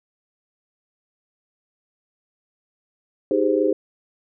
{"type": "chord", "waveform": "sine", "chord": "Ab major seventh", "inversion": "second", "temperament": "just", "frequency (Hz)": [311.5, 389.3, 415.3, 519.1], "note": ["Eb4", "G4", "Ab4", "C5"], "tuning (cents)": [2, -12, 0, -14], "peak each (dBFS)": -22, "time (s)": [3.31, 3.73], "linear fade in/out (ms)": 2, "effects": []}